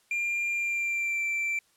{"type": "tone with pitch glide", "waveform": "triangle", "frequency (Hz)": [2394, 2343], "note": ["D7", "D7"], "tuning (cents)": [33, -5], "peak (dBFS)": -25, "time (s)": [0.11, 1.59], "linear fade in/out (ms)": 2, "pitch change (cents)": -38, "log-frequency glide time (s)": [0.52, 1.24], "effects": ["white hiss -66 dBFS RMS until 1.76 s", "low-pass 11000 Hz 12 dB/octave"]}